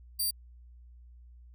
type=tone; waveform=5% pulse; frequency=4700 Hz; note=D8; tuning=1 cent sharp; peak=-21 dBFS; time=0.19-0.31 s; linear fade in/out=10 ms; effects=added 60 Hz sine -50 dBFS peak until 1.54 s